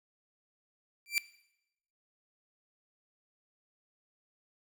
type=tone with exponential growth; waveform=sawtooth; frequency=2349 Hz; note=D7; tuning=in tune; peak=-20 dBFS; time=1.06-1.18 s; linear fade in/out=0 ms; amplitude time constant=26 ms; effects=noise-tail reverb RT60 0.8 s tail -18 dB re dry